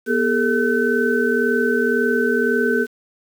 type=tone cluster; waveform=sine; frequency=243 / 407.2 / 449.1 / 1521 Hz; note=B3 / G#4 / A4 / F#6; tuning=-28 / -34 / +35 / +47 cents; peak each=-21 dBFS; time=0.06-2.87 s; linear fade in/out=50 ms; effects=7-bit